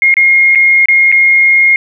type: tone with dropouts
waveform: sine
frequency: 2141 Hz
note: C7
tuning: 39 cents sharp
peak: -4 dBFS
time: 0.02-1.76 s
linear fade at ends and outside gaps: 1 ms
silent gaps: 0.141-0.168 / 0.55-0.556 / 0.857-0.885 / 1.117-1.124 s
effects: none